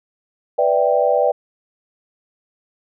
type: chord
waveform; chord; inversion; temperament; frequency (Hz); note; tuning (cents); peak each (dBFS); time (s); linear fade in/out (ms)
sine; E minor seventh; second; equal; 493.9 / 587.3 / 659.3 / 784; B4 / D5 / E5 / G5; 0 / 0 / 0 / 0; -18 / -17 / -21 / -20; 0.58-1.32; 10
effects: none